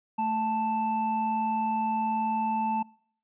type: tone pair together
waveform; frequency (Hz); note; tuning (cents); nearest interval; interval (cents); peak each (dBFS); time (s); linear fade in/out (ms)
triangle; 220 / 880.6; A3 / A5; 0 / +1; 2 octaves; 2401; -30 / -24; 0.18-2.83; 10
effects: noise-tail reverb RT60 0.6 s tail -25 dB re dry + resampled to 8000 Hz